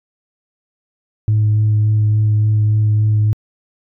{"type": "tone with vibrato", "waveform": "sine", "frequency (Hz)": 106.8, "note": "G#2", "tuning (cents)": 49, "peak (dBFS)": -9, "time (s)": [1.28, 3.33], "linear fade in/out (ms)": 0, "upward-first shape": "sine", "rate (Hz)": 3.5, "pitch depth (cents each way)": 11, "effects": ["tanh soft clip ceiling -8 dBFS"]}